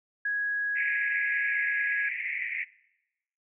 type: tone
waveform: sine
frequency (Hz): 1661.2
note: G#6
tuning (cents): 0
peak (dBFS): -26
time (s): 0.25-2.09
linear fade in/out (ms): 5
type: band-pass noise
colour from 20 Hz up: pink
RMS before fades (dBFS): -33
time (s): 0.75-2.65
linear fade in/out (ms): 20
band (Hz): 1900 to 2400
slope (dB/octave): 96
effects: noise-tail reverb RT60 0.9 s tail -21 dB re dry